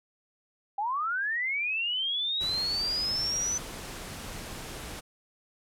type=linear sweep; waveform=sine; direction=up; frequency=780 to 6070 Hz; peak=-27 dBFS; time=0.78-3.58 s; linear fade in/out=5 ms
type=noise; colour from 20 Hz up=pink; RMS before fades=-40 dBFS; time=2.4-5.01 s; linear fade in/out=20 ms
effects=low-pass 12000 Hz 12 dB/octave